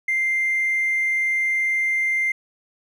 sine tone with hard clipping, 2093 Hz, C7, in tune, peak -19 dBFS, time 0.08-2.32 s, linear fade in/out 5 ms, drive 1 dB, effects none

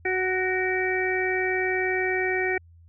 harmonic tone with a mistuned harmonic, 371.7 Hz, F#4, 8 cents sharp, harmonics 1 / 2 / 4 / 5 / 6, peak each -26 / -32 / -34 / -28 / -29 dBFS, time 0.05-2.58 s, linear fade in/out 5 ms, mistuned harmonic 6, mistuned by +52 cents, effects added 84 Hz sine -49 dBFS peak until 2.88 s

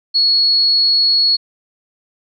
sine tone, 4352 Hz, C#8, 33 cents flat, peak -10 dBFS, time 0.14-1.37 s, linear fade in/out 20 ms, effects none

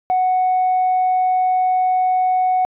sine tone, 740 Hz, F#5, in tune, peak -12 dBFS, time 0.1-2.65 s, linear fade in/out 0 ms, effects tanh soft clip ceiling -11 dBFS

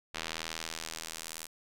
sawtooth tone with band-pass filter sweep, 81 Hz, E2, 30 cents flat, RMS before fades -41 dBFS, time 0.14-1.47 s, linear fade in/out 10 ms, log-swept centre 3300 to 9700 Hz, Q 0.78, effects none

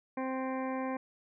harmonic tone, 261.6 Hz, C4, in tune, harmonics 1 / 2 / 3 / 4 / 6 / 7 / 8 / 9, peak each -35 / -38 / -41 / -41 / -50 / -50 / -51 / -52 dBFS, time 0.17-0.97 s, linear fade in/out 5 ms, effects none

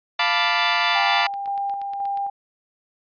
15% pulse chord, B half-diminished seventh, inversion second, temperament equal, 698.5 / 880 / 987.8 / 1174.7 Hz, F5 / A5 / B5 / D6, 0 / 0 / 0 / 0 cents, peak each -17 dBFS, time 0.19-1.27 s, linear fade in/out 5 ms
sine tone with tremolo, 798 Hz, G5, 31 cents sharp, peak -22 dBFS, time 0.95-2.3 s, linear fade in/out 5 ms, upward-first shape square, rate 1.9 Hz, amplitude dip 35%
click train, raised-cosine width 0.2 ms, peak -26 dBFS, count 9, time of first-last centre 1.22-2.174 s, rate 8.39 Hz
effects resampled to 11025 Hz

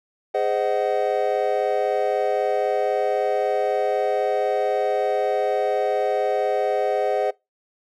triangle chord, Ab dominant seventh, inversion none, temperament just, 415.3 / 519.1 / 623 / 747.5 Hz, Ab4 / C5 / Eb5 / Gb5, 0 / -14 / +2 / +17 cents, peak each -23 dBFS, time 0.34-7.31 s, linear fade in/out 10 ms, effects noise-tail reverb RT60 0.2 s tail -22 dB re dry

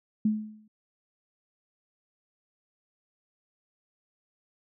sine tone with exponential decay, 214.5 Hz, A3, 44 cents flat, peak -19 dBFS, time 0.25-0.68 s, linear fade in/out 5 ms, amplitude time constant 93 ms, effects none

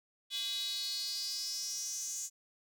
square tone with high-pass filter sweep, 228.2 Hz, A#3, 37 cents flat, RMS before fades -38 dBFS, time 0.3-2.3 s, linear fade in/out 50 ms, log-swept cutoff 3500 to 6800 Hz, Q 7.2, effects none

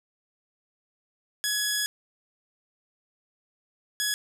10% pulse tone bursts at uneven times, 1682 Hz, G#6, 22 cents sharp, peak -16 dBFS, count 2, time 1.44-1.86 / 4-4.14 s, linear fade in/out 0 ms, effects none

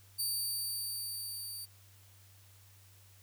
15% pulse tone with level ramp, 4617 Hz, D8, 30 cents flat, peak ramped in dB -25 to -35 dBFS, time 0.18-1.66 s, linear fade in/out 20 ms, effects added 97 Hz sine -59 dBFS peak until 3.22 s + white hiss -63 dBFS RMS until 3.22 s

